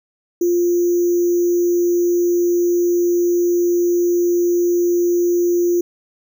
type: tone with sample-and-hold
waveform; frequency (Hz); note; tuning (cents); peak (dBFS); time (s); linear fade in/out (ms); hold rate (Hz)
sine; 349.2; F4; 0; -13; 0.41-5.81; 5; 6300
effects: none